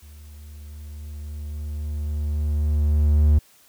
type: tone with level ramp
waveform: triangle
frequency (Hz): 74.7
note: D2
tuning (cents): +30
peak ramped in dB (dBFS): -40 to -10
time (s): 0.02-3.39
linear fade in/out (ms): 10
effects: white hiss -55 dBFS RMS until 3.68 s